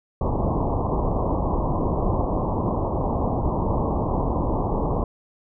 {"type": "low-pass noise", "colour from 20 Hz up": "pink", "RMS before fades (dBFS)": -23, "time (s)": [0.21, 5.04], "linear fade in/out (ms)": 2, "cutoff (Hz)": 1100, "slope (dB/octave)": 96, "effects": []}